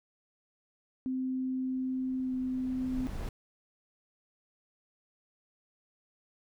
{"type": "tone with pitch glide", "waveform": "sine", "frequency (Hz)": [259, 256.6], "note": ["C4", "C4"], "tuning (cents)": [-17, -34], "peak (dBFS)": -30, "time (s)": [1.06, 3.07], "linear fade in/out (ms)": 0, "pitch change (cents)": -17, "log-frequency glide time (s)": [2.21, 2.32]}
{"type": "noise with exponential growth", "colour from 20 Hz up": "brown", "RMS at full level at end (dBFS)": -35, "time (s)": [1.35, 3.29], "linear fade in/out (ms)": 2, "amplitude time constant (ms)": 420}
{"effects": []}